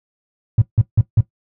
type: tone bursts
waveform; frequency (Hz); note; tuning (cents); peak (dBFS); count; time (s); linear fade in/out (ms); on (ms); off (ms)
triangle; 110; A2; 0; -4; 4; 0.58-1.208; 5; 37; 160
effects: noise-tail reverb RT60 0.1 s tail -18 dB re dry + tanh soft clip ceiling -5 dBFS